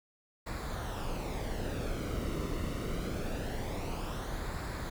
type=noise with flanger; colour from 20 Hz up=brown; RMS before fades=-36 dBFS; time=0.46-4.9 s; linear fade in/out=10 ms; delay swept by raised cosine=0.33 to 1.24 ms; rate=0.24 Hz; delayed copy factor=-0.55; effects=none